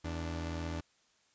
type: tone pair together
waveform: sawtooth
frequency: 82.42 / 293.7 Hz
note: E2 / D4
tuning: 0 / 0 cents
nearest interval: octave + minor seventh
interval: 2200 cents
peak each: -33 / -38 dBFS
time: 0.04-0.81 s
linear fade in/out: 10 ms
effects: white hiss -70 dBFS RMS until 1.34 s + resampled to 16000 Hz